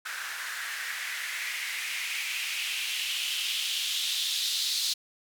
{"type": "noise with band-pass filter sweep", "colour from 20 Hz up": "blue", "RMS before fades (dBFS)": -32, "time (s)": [0.05, 4.94], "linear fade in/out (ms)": 10, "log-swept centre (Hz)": [1500, 4100], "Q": 3.4, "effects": []}